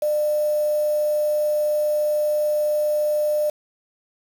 sine tone with quantisation, 601 Hz, D5, 40 cents sharp, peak -18 dBFS, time 0.02-3.5 s, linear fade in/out 5 ms, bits 6, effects none

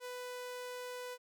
sawtooth tone, 496.5 Hz, B4, 9 cents sharp, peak -38 dBFS, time 0-1.18 s, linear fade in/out 50 ms, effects none

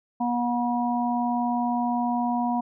harmonic tone, 241.3 Hz, B3, 40 cents flat, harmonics 1 / 3 / 4, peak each -25 / -27 / -29 dBFS, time 0.2-2.61 s, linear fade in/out 10 ms, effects none

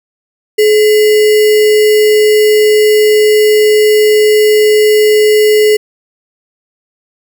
sine tone with sample-and-hold, 426 Hz, G#4, 44 cents sharp, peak -4 dBFS, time 0.58-5.77 s, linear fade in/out 10 ms, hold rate 2450 Hz, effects none

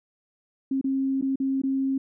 sine tone with dropouts, 268.6 Hz, C4, 46 cents sharp, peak -22 dBFS, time 0.71-1.98 s, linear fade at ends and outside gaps 5 ms, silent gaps 0.813-0.842 / 1.213-1.223 / 1.358-1.4 / 1.618-1.635 s, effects none

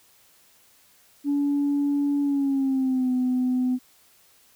sine tone with pitch glide, 285.4 to 252.8 Hz, D4 to B3, -49 to +41 cents, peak -19 dBFS, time 1.24-3.79 s, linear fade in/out 50 ms, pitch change -210 cents, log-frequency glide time 2.22-3.11 s, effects tanh soft clip ceiling -17 dBFS + white hiss -58 dBFS RMS until 4.55 s

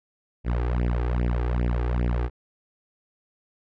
sawtooth tone with flanger, 60.1 Hz, B1, 46 cents flat, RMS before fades -24 dBFS, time 0.44-2.3 s, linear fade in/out 50 ms, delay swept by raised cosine 0.36 to 2.56 ms, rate 2.5 Hz, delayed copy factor +0.9, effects low-pass 2000 Hz 12 dB/octave

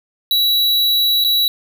square tone with dropouts, 3915 Hz, B7, 16 cents flat, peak -13 dBFS, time 0.31-1.48 s, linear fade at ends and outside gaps 1 ms, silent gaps 1.24-1.247 s, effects none

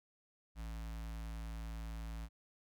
square tone with notch filter, 55.1 Hz, A1, 3 cents sharp, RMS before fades -44 dBFS, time 0.55-2.29 s, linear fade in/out 50 ms, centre 420 Hz, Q 1.3, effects none

